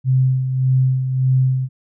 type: tone with tremolo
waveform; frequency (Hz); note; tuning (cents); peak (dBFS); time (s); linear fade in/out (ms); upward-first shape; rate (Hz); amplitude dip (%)
sine; 130.2; C3; -8; -11; 0.04-1.69; 50; sine; 1.7; 55
effects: none